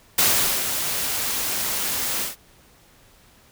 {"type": "noise with ADSR envelope", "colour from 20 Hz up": "white", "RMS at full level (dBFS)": -17, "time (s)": [0.18, 2.36], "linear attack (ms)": 6, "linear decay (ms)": 440, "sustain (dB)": -8, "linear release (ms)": 140, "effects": ["pink hiss -54 dBFS RMS until 3.51 s"]}